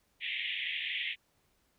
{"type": "band-pass noise", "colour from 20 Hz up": "pink", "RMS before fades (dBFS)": -36, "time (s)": [0.2, 1.16], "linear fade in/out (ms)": 50, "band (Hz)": [1900, 3500], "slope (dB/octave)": 96, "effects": ["pink hiss -73 dBFS RMS until 1.78 s"]}